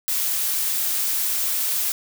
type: noise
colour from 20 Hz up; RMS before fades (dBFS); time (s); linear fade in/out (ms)
blue; -23; 0.08-1.92; 0
effects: none